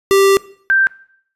square / sine tone pair in turn, 392 / 1568 Hz, G4 / G6, 0 / 0 cents, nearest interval 2 octaves, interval 2400 cents, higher second, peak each -9 dBFS, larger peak neither, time 0.11-0.37 / 0.7-0.87 s, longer first, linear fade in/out 0 ms, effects noise-tail reverb RT60 0.6 s tail -20 dB re dry + resampled to 32000 Hz

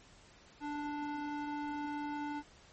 square tone with band-pass filter, 293.7 Hz, D4, in tune, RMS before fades -39 dBFS, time 0.6-2.43 s, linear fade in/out 50 ms, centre 790 Hz, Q 0.93, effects pink hiss -60 dBFS RMS until 2.72 s + MP3 32 kbps

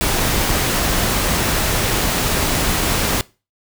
pink noise, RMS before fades -18 dBFS, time 0.01-3.21 s, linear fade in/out 0 ms, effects noise-tail reverb RT60 0.3 s tail -21 dB re dry

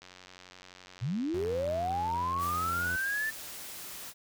click train, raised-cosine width 0.2 ms, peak -32 dBFS, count 223, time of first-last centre 0.02-2.441 s, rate 91.7 Hz
sine linear sweep, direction up, 103.83 to 1787 Hz, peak -29 dBFS, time 1.01-3.31 s, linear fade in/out 20 ms
sawtooth tone, 87.31 Hz, F2, in tune, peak -34 dBFS, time 1.34-2.96 s, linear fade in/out 0 ms
white noise, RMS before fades -43 dBFS, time 2.38-4.14 s, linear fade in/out 50 ms
effects none

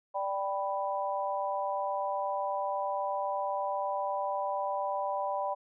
sine chord, G major, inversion second, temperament equal, 587.3 / 784 / 987.8 Hz, D5 / G5 / B5, 0 / 0 / 0 cents, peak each -34 dBFS, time 0.14-5.55 s, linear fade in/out 20 ms, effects none

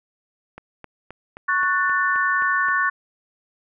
click train, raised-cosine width 0.5 ms, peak -22 dBFS, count 9, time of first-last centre 0.58-2.685 s, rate 3.8 Hz
sine chord, F# minor, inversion second, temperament equal with one note detuned, 1108.7 / 1480 / 1777.4 Hz, C#6 / F#6 / A6, 0 / 0 / +17 cents, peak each -22 dBFS, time 1.48-2.9 s, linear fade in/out 10 ms
effects none

